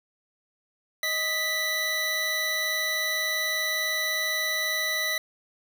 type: tone pair together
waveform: 25% pulse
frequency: 624 / 1975.5 Hz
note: D#5 / B6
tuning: +5 / 0 cents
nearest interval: octave + minor sixth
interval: 1995 cents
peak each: -31 / -22 dBFS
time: 1.03-5.18 s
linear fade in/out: 2 ms
effects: none